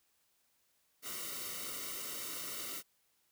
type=noise with comb filter; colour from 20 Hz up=white; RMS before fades=-42 dBFS; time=1.02-2.83 s; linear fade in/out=50 ms; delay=1.2 ms; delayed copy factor=-0.8; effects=white hiss -75 dBFS RMS until 3.31 s